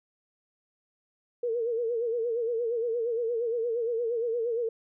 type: tone with vibrato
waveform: sine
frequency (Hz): 466.2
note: A#4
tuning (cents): 0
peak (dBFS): -26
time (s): 1.43-4.69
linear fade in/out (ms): 5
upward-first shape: sine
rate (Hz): 8.6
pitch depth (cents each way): 81
effects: none